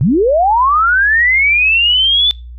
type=linear sweep; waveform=sine; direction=up; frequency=110 to 3520 Hz; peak=-8 dBFS; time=0.01-2.31 s; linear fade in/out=0 ms; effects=noise-tail reverb RT60 0.3 s tail -23 dB re dry + added 60 Hz sine -28 dBFS peak until 2.58 s